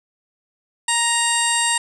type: tone with low-pass filter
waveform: 15% pulse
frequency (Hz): 935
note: A#5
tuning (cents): +5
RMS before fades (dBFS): -19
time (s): 0.88-1.78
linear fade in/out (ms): 5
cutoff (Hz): 8000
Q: 8.1
effects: none